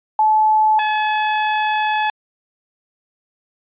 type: tone pair in turn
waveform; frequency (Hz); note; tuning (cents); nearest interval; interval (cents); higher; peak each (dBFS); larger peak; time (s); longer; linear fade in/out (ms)
sine / sawtooth; 864 / 855.1; A5 / A5; -32 / -50; unison; 18; first; -11 / -12; first; 0.19-0.79 / 0.79-2.1; second; 2
effects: resampled to 8000 Hz